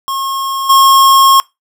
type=tone with level steps; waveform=square; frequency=1082 Hz; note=C#6; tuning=42 cents flat; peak=-16 / -5 dBFS; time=0.08-1.4 s; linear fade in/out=0 ms; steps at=0.69 s; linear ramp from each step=10 ms; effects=noise-tail reverb RT60 0.2 s tail -23 dB re dry